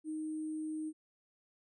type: tone with sample-and-hold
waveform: sine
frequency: 311.1 Hz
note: D#4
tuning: in tune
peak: -36 dBFS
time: 0.04-0.93 s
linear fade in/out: 50 ms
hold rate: 8820 Hz
effects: resampled to 24000 Hz